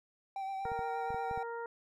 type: tone with vibrato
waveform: triangle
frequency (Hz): 776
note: G5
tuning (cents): -18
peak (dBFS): -34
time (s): 0.36-1.43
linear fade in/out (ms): 2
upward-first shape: triangle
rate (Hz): 8.5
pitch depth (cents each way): 29
type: harmonic tone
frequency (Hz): 466.2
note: A#4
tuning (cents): 0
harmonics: 1 / 2 / 3 / 4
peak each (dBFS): -40 / -42 / -46 / -54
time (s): 0.65-1.66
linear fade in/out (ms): 2
type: clicks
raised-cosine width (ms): 5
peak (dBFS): -34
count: 7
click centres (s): 0.655 / 0.718 / 0.792 / 1.105 / 1.145 / 1.312 / 1.376
effects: none